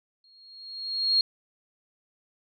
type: tone with exponential growth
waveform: sine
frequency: 4272 Hz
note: C8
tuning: 35 cents sharp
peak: -17 dBFS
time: 0.24-1.21 s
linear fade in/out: 2 ms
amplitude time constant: 210 ms
effects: none